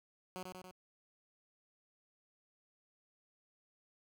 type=tone with echo; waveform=10% pulse; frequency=184.1 Hz; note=F#3; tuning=8 cents flat; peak=-34 dBFS; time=0.36-0.43 s; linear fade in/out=0 ms; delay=94 ms; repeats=3; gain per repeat=-3 dB; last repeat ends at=0.712 s; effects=none